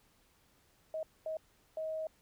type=tone bursts at uneven times; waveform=sine; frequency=633 Hz; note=D#5; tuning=30 cents sharp; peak=-35 dBFS; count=3; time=0.94-1.03 / 1.26-1.37 / 1.77-2.07 s; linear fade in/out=2 ms; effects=pink hiss -69 dBFS RMS until 2.21 s